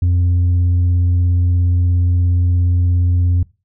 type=tone; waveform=sine; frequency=88.3 Hz; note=F2; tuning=20 cents sharp; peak=-8 dBFS; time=0.02-3.43 s; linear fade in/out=5 ms; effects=noise-tail reverb RT60 0.3 s tail -24 dB re dry + tanh soft clip ceiling -10 dBFS